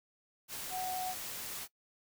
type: tone in noise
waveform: sine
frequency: 740 Hz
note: F#5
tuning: in tune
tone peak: -35 dBFS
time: 0.7-1.15 s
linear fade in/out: 50 ms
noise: white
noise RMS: -42 dBFS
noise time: 0.48-1.68 s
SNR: +4 dB
effects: noise-tail reverb RT60 0.1 s tail -20 dB re dry